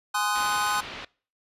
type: chord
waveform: square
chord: Ab dominant seventh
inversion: none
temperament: just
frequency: 830.6 / 1038.3 / 1245.9 / 1495.1 Hz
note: Ab5 / C6 / Eb6 / Gb6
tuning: 0 / -14 / +2 / +18 cents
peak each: -30 dBFS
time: 0.14-0.81 s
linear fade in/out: 10 ms
type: low-pass noise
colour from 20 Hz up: white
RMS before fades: -39 dBFS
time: 0.35-1.05 s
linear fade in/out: 5 ms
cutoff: 3700 Hz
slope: 24 dB/octave
effects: noise-tail reverb RT60 0.4 s tail -23 dB re dry + resampled to 32000 Hz